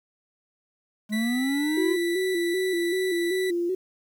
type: linear sweep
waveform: triangle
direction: up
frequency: 207.7 to 346.9 Hz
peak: -21 dBFS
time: 1.09-1.97 s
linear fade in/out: 50 ms
type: tone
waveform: 30% pulse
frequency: 1971 Hz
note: B6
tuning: 4 cents flat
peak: -28 dBFS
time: 1.12-3.51 s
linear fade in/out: 10 ms
type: tone with vibrato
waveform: sine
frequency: 359.3 Hz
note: F4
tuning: 49 cents sharp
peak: -23 dBFS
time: 1.77-3.75 s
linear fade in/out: 5 ms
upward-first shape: square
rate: 2.6 Hz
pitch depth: 66 cents each way
effects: 9-bit